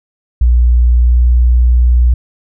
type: tone with pitch glide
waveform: sine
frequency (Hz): 60 to 60.66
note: B1 to B1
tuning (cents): -49 to -30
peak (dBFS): -5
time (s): 0.41-2.14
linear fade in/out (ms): 5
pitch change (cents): +19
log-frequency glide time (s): 1.02-1.18
effects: none